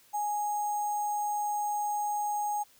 sine tone with sample-and-hold, 830.6 Hz, G#5, in tune, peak -28 dBFS, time 0.13-2.64 s, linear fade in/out 20 ms, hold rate 7350 Hz, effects white hiss -61 dBFS RMS until 2.79 s

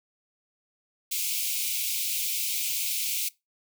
white high-pass noise, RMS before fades -29 dBFS, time 1.11-3.29 s, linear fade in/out 10 ms, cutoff 2200 Hz, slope 96 dB/octave, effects noise-tail reverb RT60 0.2 s tail -21 dB re dry

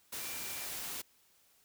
sine tone in noise, 2362 Hz, D7, 9 cents sharp, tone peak -50 dBFS, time 0.2-0.65 s, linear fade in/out 10 ms, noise white, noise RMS -41 dBFS, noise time 0.12-1.02 s, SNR -12 dB, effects white hiss -68 dBFS RMS until 1.64 s

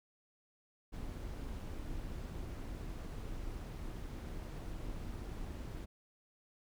brown noise with amplitude modulation, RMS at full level -41 dBFS, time 0.92-5.86 s, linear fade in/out 20 ms, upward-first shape sine, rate 290 Hz, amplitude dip 45%, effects none

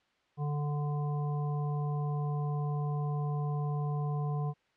harmonic tone, 146.83 Hz, D3, in tune, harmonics 1 / 3 / 5 / 7, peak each -30 / -43 / -43 / -45 dBFS, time 0.37-4.54 s, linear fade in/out 50 ms, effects white hiss -71 dBFS RMS until 4.76 s + low-pass 3000 Hz 12 dB/octave

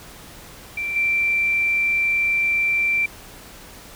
sine tone with level steps, 2349 Hz, D7, in tune, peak -23 / -17 dBFS, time 0.77-3.06 s, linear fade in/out 5 ms, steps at 0.96 s, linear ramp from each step 2 ms, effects pink hiss -42 dBFS RMS until 3.95 s

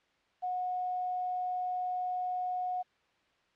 sine tone with quantisation, 729 Hz, F#5, 26 cents flat, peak -31 dBFS, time 0.42-2.83 s, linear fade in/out 20 ms, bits 10, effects white hiss -70 dBFS RMS until 3.55 s + low-pass 3000 Hz 12 dB/octave

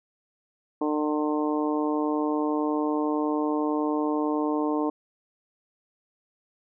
harmonic tone, 150.9 Hz, D3, 47 cents sharp, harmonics 2 / 3 / 4 / 5 / 6 / 7, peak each -25 / -30 / -34 / -36 / -34 / -35 dBFS, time 0.81-4.9 s, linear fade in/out 5 ms, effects none

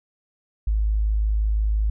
sine tone, 52.9 Hz, G#1, 33 cents sharp, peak -18 dBFS, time 0.67-1.9 s, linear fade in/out 5 ms, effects none

